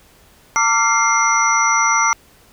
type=tone cluster; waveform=sine; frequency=908 / 1162 / 1379 / 2109 / 5880 Hz; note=A#5 / D6 / F6 / C7 / F#8; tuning=-46 / -19 / -22 / +13 / -12 cents; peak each=-19 dBFS; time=0.56-2.13 s; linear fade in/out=0 ms; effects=pink hiss -50 dBFS RMS until 2.52 s